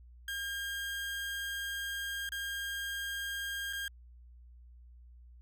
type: tone with dropouts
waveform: 30% pulse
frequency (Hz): 1611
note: G6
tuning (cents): +47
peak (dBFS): -33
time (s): 0.28-3.88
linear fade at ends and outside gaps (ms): 2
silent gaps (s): 2.291-2.32 / 3.728-3.732
effects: added 60 Hz sine -52 dBFS peak until 5.41 s